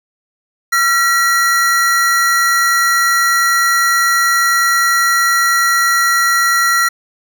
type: tone pair together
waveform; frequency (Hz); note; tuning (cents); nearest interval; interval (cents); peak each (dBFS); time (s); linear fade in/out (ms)
square; 1365 / 1924.8; F6 / B6; -40 / -45; tritone; 595; -14; 0.72-6.89; 10
effects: none